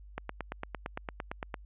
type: click train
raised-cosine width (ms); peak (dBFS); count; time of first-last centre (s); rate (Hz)
0.5; -20; 13; 0.18-1.542; 8.81
effects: added 50 Hz sine -48 dBFS peak until 1.65 s + resampled to 8000 Hz